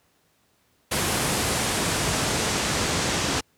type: noise with low-pass filter sweep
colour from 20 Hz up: pink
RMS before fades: -24 dBFS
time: 0.91-3.41 s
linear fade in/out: 10 ms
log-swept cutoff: 11000 to 6900 Hz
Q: 1.2
effects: pink hiss -65 dBFS RMS until 3.57 s + high-pass 80 Hz 12 dB/octave